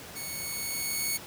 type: tone with level ramp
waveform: 5% pulse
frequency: 2217 Hz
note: C#7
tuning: in tune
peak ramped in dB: -26 to -17 dBFS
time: 0.15-1.18 s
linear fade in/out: 20 ms
effects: pink hiss -44 dBFS RMS until 1.26 s + high-pass 80 Hz 12 dB/octave